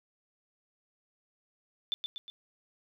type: tone with echo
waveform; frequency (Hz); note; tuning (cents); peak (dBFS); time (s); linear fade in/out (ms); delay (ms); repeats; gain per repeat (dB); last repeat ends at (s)
sine; 3520; A7; 0; -28; 1.92-1.94; 0; 120; 3; -5; 2.3
effects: none